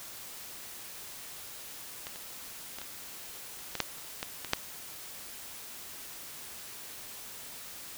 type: clicks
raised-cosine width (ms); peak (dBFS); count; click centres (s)
0.2; -21 / -26 / -22 / -24 / -17 / -9 / -30 / -16 / -21 / -7; 10; 2.069 / 2.159 / 2.786 / 2.816 / 3.753 / 3.803 / 3.983 / 4.229 / 4.447 / 4.534
effects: white hiss -45 dBFS RMS until 7.97 s